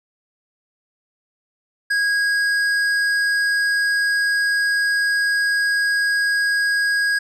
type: tone with hard clipping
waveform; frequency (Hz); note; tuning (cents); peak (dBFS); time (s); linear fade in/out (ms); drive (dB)
sine; 1644; G#6; -18; -18; 1.9-7.19; 10; 9
effects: none